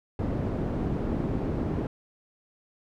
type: low-pass noise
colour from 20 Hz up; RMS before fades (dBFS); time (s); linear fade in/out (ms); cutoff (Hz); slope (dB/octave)
white; -29; 0.19-1.87; 2; 300; 12
effects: none